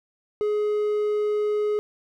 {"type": "tone", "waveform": "triangle", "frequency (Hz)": 420, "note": "G#4", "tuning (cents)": 19, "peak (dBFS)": -19, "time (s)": [0.41, 1.79], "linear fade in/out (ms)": 0, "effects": []}